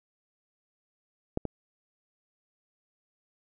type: clicks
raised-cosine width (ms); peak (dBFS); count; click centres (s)
2; -14 / -18; 2; 1.374 / 1.453
effects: none